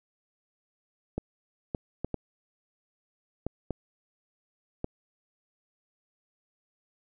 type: clicks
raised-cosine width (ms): 2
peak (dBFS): -17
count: 7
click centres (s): 1.18 / 1.748 / 2.046 / 2.143 / 3.466 / 3.707 / 4.844
effects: none